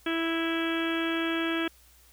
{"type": "harmonic tone", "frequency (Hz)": 329.6, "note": "E4", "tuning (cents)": 0, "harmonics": [1, 2, 3, 4, 5, 6, 7, 8, 9, 10], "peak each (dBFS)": [-28, -38, -43, -37, -35, -43, -39, -39, -44, -38], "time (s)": [0.06, 1.68], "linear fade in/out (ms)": 5, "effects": ["added 60 Hz sine -59 dBFS peak until 2.12 s", "white hiss -59 dBFS RMS until 2.12 s"]}